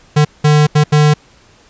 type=tone bursts at uneven times; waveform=square; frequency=150 Hz; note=D3; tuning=37 cents sharp; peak=-7 dBFS; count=4; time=0.16-0.25 / 0.44-0.67 / 0.75-0.84 / 0.92-1.14 s; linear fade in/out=10 ms; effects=pink hiss -47 dBFS RMS until 1.69 s + resampled to 16000 Hz